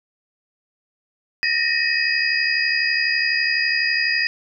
sine tone cluster, 1822 / 1894 / 2529 / 4896 Hz, A#6 / A#6 / D#7 / D#8, -40 / +27 / +28 / -29 cents, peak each -23 dBFS, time 1.43-4.27 s, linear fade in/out 0 ms, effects none

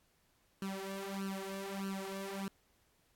sawtooth tone with flanger, 194.6 Hz, G3, 12 cents flat, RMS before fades -41 dBFS, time 0.62-2.48 s, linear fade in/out 2 ms, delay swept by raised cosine 0.69 to 3.39 ms, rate 1.6 Hz, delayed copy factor +1, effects pink hiss -73 dBFS RMS until 3.15 s + AAC 64 kbps

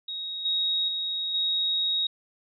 sine tone with level steps, 3776 Hz, A#7, 22 cents sharp, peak -31 / -23 / -27 / -23 dBFS, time 0.08-2.07 s, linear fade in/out 5 ms, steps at 0.45 / 0.88 / 1.34 s, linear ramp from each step 5 ms, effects none

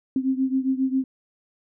sine beating tone pair, 261.6 / 269 Hz, C4 / C4, 0 / +48 cents, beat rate 7.4 Hz, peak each -22 / -25 dBFS, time 0.16-1.04 s, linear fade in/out 2 ms, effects none

